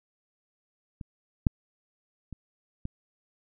clicks, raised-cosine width 5 ms, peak -26 / -8 / -27 / -21 dBFS, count 4, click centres 1.012 / 1.468 / 2.327 / 2.854 s, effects none

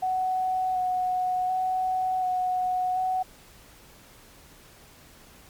sine tone with vibrato, 740 Hz, F#5, in tune, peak -23 dBFS, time 0.02-3.23 s, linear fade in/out 10 ms, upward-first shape square, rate 0.68 Hz, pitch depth 12 cents each way, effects pink hiss -52 dBFS RMS until 5.49 s + MP3 96 kbps

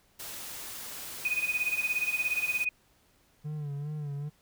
white noise, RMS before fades -41 dBFS, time 0.19-2.65 s, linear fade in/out 10 ms
sine tone with tremolo, 2489 Hz, D#7, in tune, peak -24 dBFS, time 1.25-2.69 s, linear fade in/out 2 ms, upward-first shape sine, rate 17 Hz, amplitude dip 80%
triangle tone with vibrato, 146.83 Hz, D3, in tune, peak -31 dBFS, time 3.44-4.3 s, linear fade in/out 20 ms, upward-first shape sine, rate 2.5 Hz, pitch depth 67 cents each way
effects pink hiss -66 dBFS RMS until 4.41 s

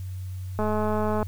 click train, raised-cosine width 1 ms, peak -14 dBFS, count 137, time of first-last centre 0.59-1.228 s, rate 213 Hz, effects added 93 Hz sine -31 dBFS peak until 1.27 s + white hiss -55 dBFS RMS until 1.27 s

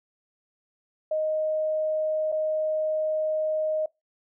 sine tone with dropouts, 622.3 Hz, D#5, in tune, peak -23 dBFS, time 1.11-3.86 s, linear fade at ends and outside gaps 5 ms, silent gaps 2.319-2.323 s, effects noise-tail reverb RT60 0.2 s tail -23 dB re dry

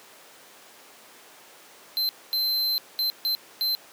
square tone bursts at uneven times, 4100 Hz, C8, 36 cents flat, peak -23 dBFS, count 5, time 1.97-2.09 / 2.33-2.78 / 2.99-3.1 / 3.25-3.35 / 3.61-3.75 s, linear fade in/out 0 ms, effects pink hiss -49 dBFS RMS until 3.92 s + high-pass 400 Hz 12 dB/octave

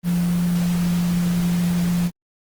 sine tone in noise, 174.61 Hz, F3, in tune, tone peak -17 dBFS, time 0.03-2.11 s, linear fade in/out 50 ms, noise pink, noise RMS -33 dBFS, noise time 0.03-2.11 s, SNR +13 dB, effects Opus 24 kbps

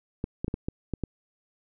clicks, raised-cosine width 3 ms, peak -16 dBFS, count 7, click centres 0.241 / 0.445 / 0.481 / 0.541 / 0.685 / 0.937 / 1.037 s, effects none

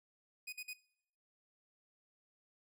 sawtooth tone bursts, 2489 Hz, D#7, in tune, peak -39 dBFS, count 3, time 0.47-0.736 s, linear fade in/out 10 ms, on 58 ms, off 46 ms, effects noise-tail reverb RT60 0.7 s tail -20 dB re dry

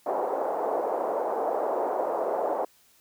pink band-pass noise, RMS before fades -28 dBFS, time 0.06-2.65 s, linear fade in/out 5 ms, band 460 to 830 Hz, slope 24 dB/octave, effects white hiss -61 dBFS RMS until 3 s

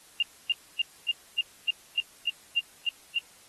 sine tone bursts, 2800 Hz, F7, 4 cents sharp, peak -21 dBFS, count 11, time 0.2-3.186 s, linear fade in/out 2 ms, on 26 ms, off 270 ms, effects white hiss -55 dBFS RMS until 3.48 s + AAC 32 kbps

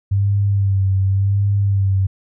sine tone with vibrato, 98.3 Hz, G2, 5 cents sharp, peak -13 dBFS, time 0.11-2.07 s, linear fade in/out 10 ms, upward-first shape sine, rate 0.9 Hz, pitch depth 42 cents each way, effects none

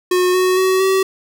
square tone with pitch steps, 363 / 369.3 / 375.8 / 382.4 Hz, F#4 / F#4 / F#4 / G4, -33 / -3 / +27 / -43 cents, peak -13 dBFS, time 0.11-1.03 s, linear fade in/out 5 ms, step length 230 ms, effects none

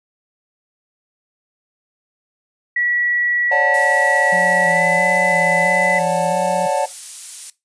sine tone with pitch glide, 1936 to 2003 Hz, B6 to B6, -35 to +24 cents, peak -16 dBFS, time 2.76-5.99 s, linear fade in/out 5 ms, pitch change +59 cents, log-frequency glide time 4.66-4.84 s
triangle chord, D major seventh, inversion third, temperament just, 550.6 / 587.3 / 734.2 / 881 Hz, C#5 / D5 / F#5 / A5, -12 / 0 / -14 / +2 cents, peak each -19 dBFS, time 3.51-6.86 s, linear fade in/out 10 ms
violet noise, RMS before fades -26 dBFS, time 3.74-7.5 s, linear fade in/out 2 ms
sine tone with vibrato, 175.4 Hz, F3, 8 cents sharp, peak -25 dBFS, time 4.32-6.67 s, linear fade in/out 10 ms, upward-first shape square, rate 1.5 Hz, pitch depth 40 cents each way
effects noise-tail reverb RT60 0.2 s tail -18 dB re dry + resampled to 22050 Hz

